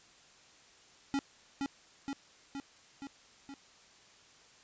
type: tone with echo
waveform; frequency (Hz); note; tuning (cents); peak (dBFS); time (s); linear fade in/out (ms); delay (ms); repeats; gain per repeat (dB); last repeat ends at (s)
square; 277.2; C#4; 0; -30; 1.14-1.19; 0; 470; 5; -3; 3.54
effects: white hiss -60 dBFS RMS until 4.63 s + resampled to 16000 Hz